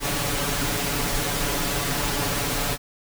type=noise with comb filter; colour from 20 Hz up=pink; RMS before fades=-25 dBFS; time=0-2.78 s; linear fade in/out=50 ms; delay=7 ms; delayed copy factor=+0.9; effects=none